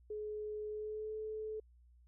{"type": "tone with pitch glide", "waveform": "sine", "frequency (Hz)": [424, 433.2], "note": ["G#4", "A4"], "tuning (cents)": [36, -27], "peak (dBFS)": -39, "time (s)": [0.1, 1.6], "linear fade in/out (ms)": 5, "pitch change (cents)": 37, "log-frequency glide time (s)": [0.69, 1.15], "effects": ["added 60 Hz sine -61 dBFS peak until 2.07 s"]}